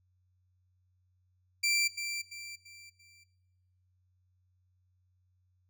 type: tone with echo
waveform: 20% pulse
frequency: 2349 Hz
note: D7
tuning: in tune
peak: -22 dBFS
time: 1.63-1.88 s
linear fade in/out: 10 ms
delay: 340 ms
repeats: 4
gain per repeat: -8 dB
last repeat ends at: 3.24 s
effects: noise-tail reverb RT60 1.0 s tail -17 dB re dry + added 91 Hz sine -69 dBFS peak until 5.69 s

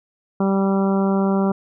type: harmonic tone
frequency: 194.9 Hz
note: G3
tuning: 10 cents flat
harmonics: 1 / 2 / 3 / 4 / 5 / 6 / 7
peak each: -17 / -23 / -27 / -29 / -31 / -33 / -34 dBFS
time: 0.4-1.52 s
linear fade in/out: 5 ms
effects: none

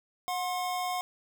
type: tone pair together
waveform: square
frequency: 727.2 / 1061 Hz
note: F#5 / C6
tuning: -30 / +24 cents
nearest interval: perfect fifth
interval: 654 cents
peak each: -32 / -36 dBFS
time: 0.28-1.01 s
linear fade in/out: 0 ms
effects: none

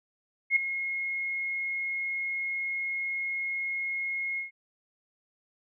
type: tone with ADSR envelope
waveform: sine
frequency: 2158 Hz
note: C#7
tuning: 47 cents flat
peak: -17 dBFS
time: 0.5-4.51 s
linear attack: 62 ms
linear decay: 5 ms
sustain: -12 dB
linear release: 130 ms
effects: none

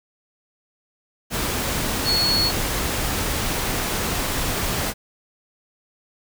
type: tone in noise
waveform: sine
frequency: 4361 Hz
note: C#8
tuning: 29 cents flat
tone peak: -18 dBFS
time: 2.04-2.52 s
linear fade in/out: 50 ms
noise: pink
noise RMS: -24 dBFS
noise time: 1.3-4.94 s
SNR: +3 dB
effects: none

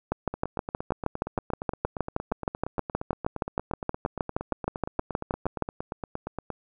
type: two click trains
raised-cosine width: 1 ms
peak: -18 / -11 dBFS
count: 54 / 36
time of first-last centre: 0.34-6.503 / 0.12-5.623 s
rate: 8.6 / 6.36 Hz
effects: none

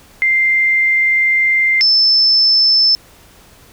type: tone pair in turn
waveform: sine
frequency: 2093 / 5274 Hz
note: C7 / E8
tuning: 0 / 0 cents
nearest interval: octave + major third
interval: 1600 cents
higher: second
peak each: -10 / -8 dBFS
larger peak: second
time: 0.22-1.81 / 1.81-2.95 s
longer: first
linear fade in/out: 0 ms
effects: pink hiss -45 dBFS RMS until 3.72 s

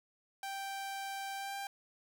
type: tone with pitch glide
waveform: sawtooth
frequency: 784 to 792.7 Hz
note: G5 to G5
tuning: 0 to +19 cents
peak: -35 dBFS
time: 0.43-1.67 s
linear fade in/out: 2 ms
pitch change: +19 cents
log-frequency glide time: 1.35-1.56 s
effects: none

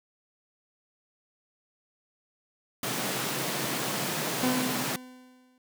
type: high-pass noise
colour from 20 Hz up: pink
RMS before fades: -31 dBFS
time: 2.83-4.96 s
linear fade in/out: 2 ms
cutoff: 120 Hz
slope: 96 dB/octave
type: tone with exponential decay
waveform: 40% pulse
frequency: 253.6 Hz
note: B3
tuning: 46 cents sharp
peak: -22 dBFS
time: 4.43-5.58 s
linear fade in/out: 2 ms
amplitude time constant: 250 ms
effects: none

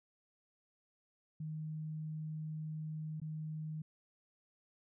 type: tone with dropouts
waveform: sine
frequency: 155.56 Hz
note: D#3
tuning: in tune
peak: -39 dBFS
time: 1.4-3.82 s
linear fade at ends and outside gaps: 5 ms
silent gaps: 3.201-3.216 s
effects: none

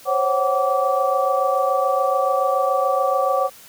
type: tone cluster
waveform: sine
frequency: 527 / 554 / 751 / 1157 Hz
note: C5 / C#5 / F#5 / D6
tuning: +12 / -1 / +26 / -26 cents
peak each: -22 dBFS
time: 0.05-3.5 s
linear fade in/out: 50 ms
effects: white hiss -45 dBFS RMS until 3.68 s

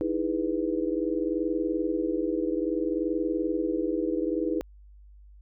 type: chord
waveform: sine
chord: E major seventh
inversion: third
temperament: just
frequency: 309 / 329.6 / 412 / 494.4 Hz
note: D#4 / E4 / G#4 / B4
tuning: -12 / 0 / -14 / +2 cents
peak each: -30 / -29 / -32 / -32 dBFS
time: 0.01-4.61 s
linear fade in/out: 0 ms
effects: added 50 Hz sine -48 dBFS peak until 5.41 s

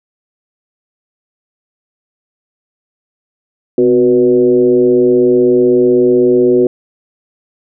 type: tone with frequency modulation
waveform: sine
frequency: 370 Hz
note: F#4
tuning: in tune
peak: -6 dBFS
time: 3.78-6.67 s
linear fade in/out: 2 ms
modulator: 116 Hz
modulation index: 0.89
effects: none

